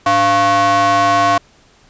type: ring-modulated tone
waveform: square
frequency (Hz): 200.9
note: G3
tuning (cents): +43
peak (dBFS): -8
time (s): 0.06-1.38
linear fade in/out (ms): 5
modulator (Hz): 896
effects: pink hiss -50 dBFS RMS until 1.89 s + resampled to 16000 Hz